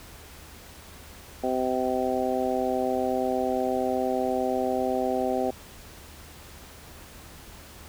harmonic tone, 128.4 Hz, C3, 32 cents flat, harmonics 2 / 3 / 4 / 5 / 6, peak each -30 / -30 / -30 / -30 / -30 dBFS, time 1.43-5.51 s, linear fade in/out 10 ms, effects added 75 Hz sine -51 dBFS peak until 7.88 s + pink hiss -47 dBFS RMS until 7.88 s

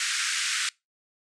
pink band-pass noise, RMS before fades -28 dBFS, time 0-0.69 s, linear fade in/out 2 ms, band 1400 to 9100 Hz, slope 48 dB/octave, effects noise-tail reverb RT60 0.2 s tail -23 dB re dry

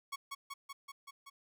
sawtooth tone with echo, 1108.7 Hz, C#6, in tune, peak -34 dBFS, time 0.12-0.16 s, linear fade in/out 10 ms, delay 190 ms, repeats 6, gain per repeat -2 dB, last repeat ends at 1.3 s, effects none

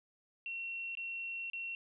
sine tone with dropouts, 2725 Hz, F7, 43 cents flat, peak -38 dBFS, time 0.46-1.75 s, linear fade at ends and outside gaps 1 ms, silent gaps 0.952-0.972 / 1.5-1.533 s, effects none

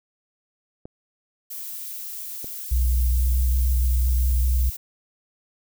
clicks, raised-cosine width 2 ms, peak -24 dBFS, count 2, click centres 0.855 / 2.444 s
violet noise, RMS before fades -34 dBFS, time 1.5-4.77 s, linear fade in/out 10 ms
sine tone with pitch glide, 61.74 to 62.82 Hz, B1 to B1, 0 to +30 cents, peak -17 dBFS, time 2.71-4.7 s, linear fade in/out 10 ms, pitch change +30 cents, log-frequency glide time 2.91-3.6 s
effects none

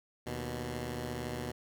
10% pulse tone pair together, 77.31 / 122.9 Hz, D#2 / B2, -11 / -8 cents, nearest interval minor sixth, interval 803 cents, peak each -32 / -30 dBFS, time 0.26-1.52 s, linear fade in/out 10 ms, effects none

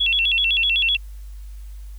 sine tone with vibrato, 3016 Hz, F#7, 32 cents sharp, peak -16 dBFS, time 0-0.97 s, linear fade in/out 10 ms, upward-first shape square, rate 7.9 Hz, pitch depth 190 cents each way, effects added 50 Hz sine -33 dBFS peak until 1.98 s + white hiss -56 dBFS RMS until 1.98 s

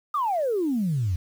sine exponential sweep, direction down, 1249 to 82.1 Hz, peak -21 dBFS, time 0.14-1.16 s, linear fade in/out 5 ms, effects tanh soft clip ceiling -17 dBFS + 8-bit

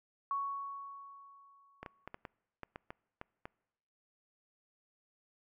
sine tone with exponential decay, 1113 Hz, C#6, 7 cents sharp, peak -31 dBFS, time 0.31-2.06 s, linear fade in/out 1 ms, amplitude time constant 380 ms
clicks, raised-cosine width 0.5 ms, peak -28 dBFS, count 10, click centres 1.83 / 1.862 / 2.076 / 2.144 / 2.252 / 2.633 / 2.759 / 2.905 / 3.214 / 3.455 s
effects noise-tail reverb RT60 1.0 s tail -26 dB re dry

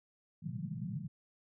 pink band-pass noise, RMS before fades -40 dBFS, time 0.42-1.08 s, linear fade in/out 20 ms, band 110 to 210 Hz, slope 96 dB/octave, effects none

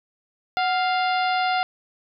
harmonic tone with a mistuned harmonic, 698.5 Hz, F5, in tune, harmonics 1 / 2 / 3 / 4 / 5 / 6 / 7, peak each -21 / -27 / -31 / -33 / -35 / -37 / -38 dBFS, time 0.57-1.63 s, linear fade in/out 0 ms, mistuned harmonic 1, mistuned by +100 cents, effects none

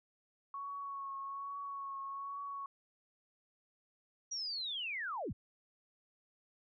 sine tone with vibrato, 1108.7 Hz, C#6, in tune, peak -40 dBFS, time 0.54-2.66 s, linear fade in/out 2 ms, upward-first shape triangle, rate 1.2 Hz, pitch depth 27 cents each way
sine linear sweep, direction down, 5800 to 32.7 Hz, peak -37 dBFS, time 4.31-5.33 s, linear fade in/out 10 ms
effects none

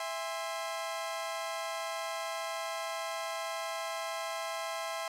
sawtooth chord, E augmented, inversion none, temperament equal with one note detuned, 659.3 / 815.9 / 1046.5 Hz, E5 / G#5 / B#5, 0 / -31 / 0 cents, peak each -34 / -38 / -36 dBFS, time 0-5.08 s, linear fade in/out 2 ms, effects low-pass 12000 Hz 12 dB/octave

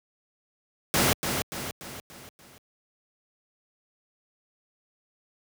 pink noise with echo, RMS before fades -22 dBFS, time 0.94-1.13 s, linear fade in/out 0 ms, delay 290 ms, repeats 5, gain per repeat -6 dB, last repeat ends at 2.58 s, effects high-pass 80 Hz 12 dB/octave

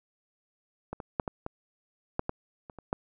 clicks, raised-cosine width 1 ms, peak -21 / -24 / -12 / -18 / -20 / -13 / -16 / -29 / -30 / -14 dBFS, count 10, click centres 0.93 / 1.002 / 1.198 / 1.278 / 1.464 / 2.194 / 2.294 / 2.698 / 2.787 / 2.929 s, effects none

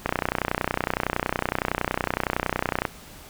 click train, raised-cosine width 0.5 ms, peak -7 dBFS, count 87, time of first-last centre 0.06-2.852 s, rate 30.8 Hz, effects pink hiss -45 dBFS RMS until 3.29 s

